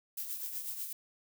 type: noise with tremolo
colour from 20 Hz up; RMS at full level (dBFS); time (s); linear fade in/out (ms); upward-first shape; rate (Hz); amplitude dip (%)
violet; -37; 0.17-0.93; 5; triangle; 8.1; 60
effects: none